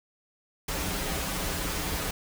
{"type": "noise with comb filter", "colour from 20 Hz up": "pink", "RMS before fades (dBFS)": -31, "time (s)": [0.68, 2.11], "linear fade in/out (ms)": 5, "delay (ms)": 8.4, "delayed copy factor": -0.75, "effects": []}